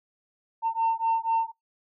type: beating tone pair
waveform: sine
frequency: 904 / 908.1 Hz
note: A5 / A#5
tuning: +47 / -46 cents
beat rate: 4.1 Hz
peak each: -24 dBFS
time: 0.62-1.52 s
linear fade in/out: 50 ms
effects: noise-tail reverb RT60 0.2 s tail -26 dB re dry + tanh soft clip ceiling -18 dBFS